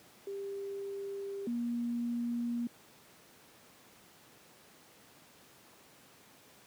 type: tone pair in turn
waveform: sine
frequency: 396.6 / 237.5 Hz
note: G4 / A#3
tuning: +20 / +33 cents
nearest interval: major sixth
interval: 887 cents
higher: first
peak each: -37 / -31 dBFS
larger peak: second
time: 0.27-1.47 / 1.47-2.67 s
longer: neither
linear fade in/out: 2 ms
effects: pink hiss -59 dBFS RMS until 6.66 s + high-pass 150 Hz 12 dB/octave